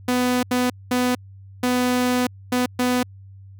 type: tone bursts at uneven times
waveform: sawtooth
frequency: 249.1 Hz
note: B3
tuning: 15 cents sharp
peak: -14 dBFS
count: 6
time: 0.08-0.43 / 0.51-0.7 / 0.91-1.15 / 1.63-2.27 / 2.52-2.66 / 2.79-3.03 s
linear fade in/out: 5 ms
effects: added 97 Hz sine -40 dBFS peak until 3.59 s